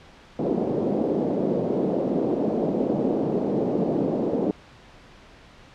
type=band-pass noise; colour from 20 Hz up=pink; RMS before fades=-24 dBFS; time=0.39-4.51 s; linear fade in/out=2 ms; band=190 to 580 Hz; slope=24 dB/octave; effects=pink hiss -49 dBFS RMS until 5.74 s + low-pass 4000 Hz 12 dB/octave